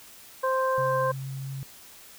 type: harmonic tone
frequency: 523.3 Hz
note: C5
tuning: in tune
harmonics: 1 / 2 / 3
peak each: -25 / -26 / -34 dBFS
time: 0.43-1.12 s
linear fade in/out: 10 ms
type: tone with pitch glide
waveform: sine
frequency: 134.2 to 135.29 Hz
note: C3 to C#3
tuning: +44 to -42 cents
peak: -32 dBFS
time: 0.78-1.63 s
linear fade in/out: 0 ms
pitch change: +14 cents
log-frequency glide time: 1.2-1.46 s
effects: white hiss -49 dBFS RMS until 2.18 s